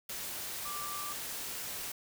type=tone in noise; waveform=sine; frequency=1174.7 Hz; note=D6; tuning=in tune; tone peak=-40 dBFS; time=0.65-1.13 s; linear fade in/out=5 ms; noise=white; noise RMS=-40 dBFS; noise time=0.09-1.92 s; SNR=-3 dB; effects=none